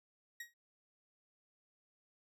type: tone with exponential decay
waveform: 40% pulse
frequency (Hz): 1893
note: A#6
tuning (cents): +26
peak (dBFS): -40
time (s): 0.4-0.54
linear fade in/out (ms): 5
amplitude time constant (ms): 29
effects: none